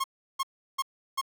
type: tone bursts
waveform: 45% pulse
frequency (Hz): 1079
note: C#6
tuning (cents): -47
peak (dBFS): -26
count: 4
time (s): 0-1.214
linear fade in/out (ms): 10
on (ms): 41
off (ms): 350
effects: 9-bit